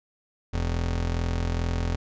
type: tone pair together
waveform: 25% pulse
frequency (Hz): 42.35 / 84.7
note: E1 / E2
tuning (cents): +48 / +48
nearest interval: octave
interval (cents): 1200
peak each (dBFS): -23 / -28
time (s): 0.53-1.96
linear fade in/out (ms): 10
effects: resampled to 16000 Hz